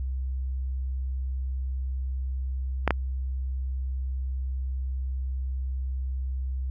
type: clicks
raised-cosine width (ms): 0.5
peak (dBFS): -6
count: 2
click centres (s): 2.877 / 2.907
effects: added 65 Hz sine -27 dBFS peak until 6.7 s